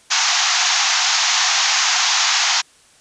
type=band-pass noise; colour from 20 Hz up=white; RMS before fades=-17 dBFS; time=0.1-2.62 s; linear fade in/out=20 ms; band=700 to 6900 Hz; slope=96 dB/octave; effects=white hiss -51 dBFS RMS until 3 s + resampled to 22050 Hz